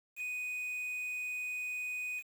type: tone with quantisation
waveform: triangle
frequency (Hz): 2489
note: D#7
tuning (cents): 0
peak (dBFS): -34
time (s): 0.16-2.23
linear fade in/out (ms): 50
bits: 9
effects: none